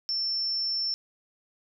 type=tone; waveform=sine; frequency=5380 Hz; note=E8; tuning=34 cents sharp; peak=-26 dBFS; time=0.09-0.94 s; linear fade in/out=0 ms; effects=none